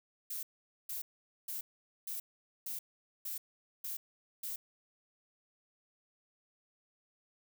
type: noise bursts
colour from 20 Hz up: violet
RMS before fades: -40 dBFS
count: 8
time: 0.3-4.56 s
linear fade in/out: 5 ms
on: 130 ms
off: 460 ms
effects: none